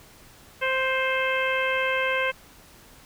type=harmonic tone with a mistuned harmonic; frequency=523.3 Hz; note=C5; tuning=in tune; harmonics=1 / 2 / 3 / 4 / 5 / 6; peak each=-27 / -30 / -28 / -29 / -30 / -36 dBFS; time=0.61-2.32 s; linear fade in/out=20 ms; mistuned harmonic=4; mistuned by=+17 cents; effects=pink hiss -51 dBFS RMS until 3.05 s